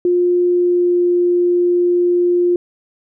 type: tone with pitch glide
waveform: sine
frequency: 354.4 to 352.4 Hz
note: F4 to F4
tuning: +25 to +16 cents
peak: -11 dBFS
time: 0.05-2.56 s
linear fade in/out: 2 ms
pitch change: -9 cents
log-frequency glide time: 0.47-1.03 s
effects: none